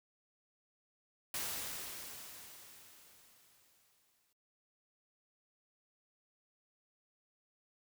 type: noise with exponential decay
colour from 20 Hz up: white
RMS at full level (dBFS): -38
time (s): 1.34-4.33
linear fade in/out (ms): 2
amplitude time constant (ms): 650
effects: noise-tail reverb RT60 0.1 s tail -22 dB re dry